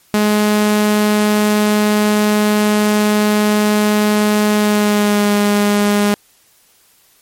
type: tone with pitch glide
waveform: sawtooth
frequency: 210.2 to 205.6 Hz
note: G#3 to G#3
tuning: +21 to -17 cents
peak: -7 dBFS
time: 0.14-6.14 s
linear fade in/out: 0 ms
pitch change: -38 cents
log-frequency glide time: 4.55-5.33 s
effects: white hiss -52 dBFS RMS until 7.21 s + MP3 64 kbps